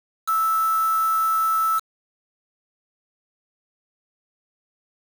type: tone with quantisation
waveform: sine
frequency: 1315 Hz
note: E6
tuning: 5 cents flat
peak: -18 dBFS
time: 0.27-1.8 s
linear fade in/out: 20 ms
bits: 5
effects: none